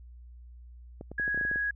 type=clicks; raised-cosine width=2 ms; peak=-27 dBFS; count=10; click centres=1.011 / 1.116 / 1.198 / 1.279 / 1.346 / 1.376 / 1.412 / 1.451 / 1.514 / 1.559 s
type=tone; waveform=sine; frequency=1661.2 Hz; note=G#6; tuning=in tune; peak=-27 dBFS; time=1.18-1.71 s; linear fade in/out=5 ms
effects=added 60 Hz sine -46 dBFS peak until 1.75 s